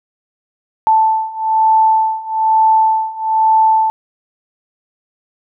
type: beating tone pair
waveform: sine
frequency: 880 / 881.1 Hz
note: A5 / A5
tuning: 0 / +2 cents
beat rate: 1.1 Hz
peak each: -14 / -12 dBFS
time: 0.87-3.9 s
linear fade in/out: 0 ms
effects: none